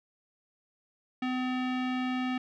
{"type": "tone with low-pass filter", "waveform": "square", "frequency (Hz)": 254.3, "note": "C4", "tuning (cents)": -49, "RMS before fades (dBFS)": -31, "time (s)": [1.22, 2.38], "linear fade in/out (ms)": 5, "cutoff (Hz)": 2700, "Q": 1.9, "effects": []}